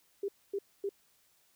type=tone bursts; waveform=sine; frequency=398.9 Hz; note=G4; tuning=30 cents sharp; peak=-31 dBFS; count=3; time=0.23-0.892 s; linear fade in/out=5 ms; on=54 ms; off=250 ms; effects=white hiss -69 dBFS RMS until 1.55 s